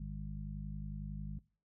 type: harmonic tone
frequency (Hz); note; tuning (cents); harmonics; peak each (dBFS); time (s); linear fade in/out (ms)
51; G#1; -31; 1 / 2 / 3 / 4; -42 / -51 / -44 / -48; 0-1.39; 5
effects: noise-tail reverb RT60 0.4 s tail -22 dB re dry